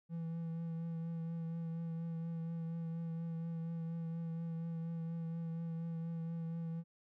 triangle tone with vibrato, 165.5 Hz, E3, 7 cents sharp, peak -36 dBFS, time 0.09-6.84 s, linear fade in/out 50 ms, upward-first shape triangle, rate 4.2 Hz, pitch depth 23 cents each way, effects none

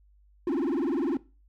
triangle tone with vibrato, 308.3 Hz, D#4, 16 cents flat, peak -22 dBFS, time 0.47-1.17 s, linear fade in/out 2 ms, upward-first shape sine, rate 20 Hz, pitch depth 300 cents each way, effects noise-tail reverb RT60 0.3 s tail -18 dB re dry + added 50 Hz sine -57 dBFS peak until 1.48 s

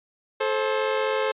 sawtooth tone pair together, 434.3 / 530 Hz, A4 / C5, -23 / +22 cents, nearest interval minor third, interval 345 cents, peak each -21 dBFS, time 0.4-1.32 s, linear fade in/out 10 ms, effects resampled to 8000 Hz

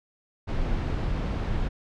brown noise, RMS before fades -27 dBFS, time 0.47-1.69 s, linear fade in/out 20 ms, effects low-pass 4000 Hz 12 dB/octave

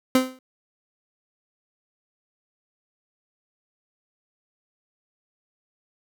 30% pulse tone with exponential decay, 258.4 Hz, C4, 21 cents flat, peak -10 dBFS, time 0.15-0.39 s, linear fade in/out 2 ms, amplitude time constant 51 ms, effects none

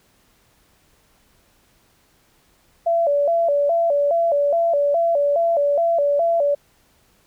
sine tone with vibrato, 622.3 Hz, D#5, in tune, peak -15 dBFS, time 2.86-6.55 s, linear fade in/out 10 ms, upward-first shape square, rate 2.4 Hz, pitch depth 140 cents each way, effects pink hiss -59 dBFS RMS until 7.26 s

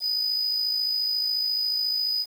triangle tone with amplitude modulation, 4978 Hz, D#8, in tune, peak -20 dBFS, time 0-2.26 s, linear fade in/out 50 ms, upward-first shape sine, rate 54.2 Hz, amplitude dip 45%, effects 8-bit

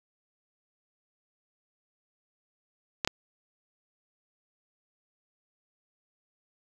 clicks, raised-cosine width 0.2 ms, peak -9 dBFS, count 2, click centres 3.048 / 3.075 s, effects 7-bit

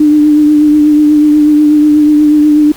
sine tone with vibrato, 299.8 Hz, D4, 36 cents sharp, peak -3 dBFS, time 0-2.72 s, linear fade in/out 5 ms, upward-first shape triangle, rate 8.2 Hz, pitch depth 28 cents each way, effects pink hiss -33 dBFS RMS until 2.76 s

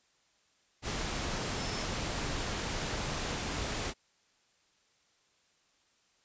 sine tone in noise, 5280 Hz, E8, 2 cents sharp, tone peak -44 dBFS, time 1.56-1.87 s, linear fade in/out 50 ms, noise pink, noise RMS -35 dBFS, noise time 0.82-3.94 s, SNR -12 dB, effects white hiss -70 dBFS RMS until 6.24 s + resampled to 16000 Hz

